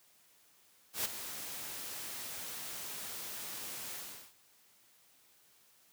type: noise with ADSR envelope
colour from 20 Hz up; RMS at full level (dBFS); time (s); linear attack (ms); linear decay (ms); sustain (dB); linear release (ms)
white; -32; 0.93-4.34; 120; 13; -11; 400
effects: white hiss -66 dBFS RMS until 5.92 s + high-pass 80 Hz 12 dB/octave